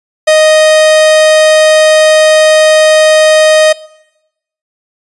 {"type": "tone", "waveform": "45% pulse", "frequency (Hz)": 622.3, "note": "D#5", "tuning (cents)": 0, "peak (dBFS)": -3, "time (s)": [0.27, 3.73], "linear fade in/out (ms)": 10, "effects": ["noise-tail reverb RT60 0.9 s tail -21 dB re dry", "resampled to 24000 Hz"]}